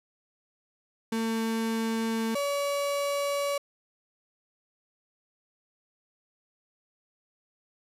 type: tone pair in turn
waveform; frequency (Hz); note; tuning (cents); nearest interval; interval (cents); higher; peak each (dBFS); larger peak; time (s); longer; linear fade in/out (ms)
35% pulse; 225.3 / 567.7; A3 / C#5; +41 / +41; octave + major third; 1600; second; -25; neither; 1.12-2.35 / 2.35-3.58; neither; 5
effects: resampled to 32000 Hz